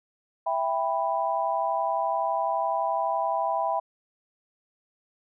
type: chord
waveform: sine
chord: E minor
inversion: none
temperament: just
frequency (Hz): 659.3 / 791.1 / 988.9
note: E5 / G5 / B5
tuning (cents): 0 / +16 / +2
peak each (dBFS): -28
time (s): 0.46-3.8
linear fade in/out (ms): 10
effects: none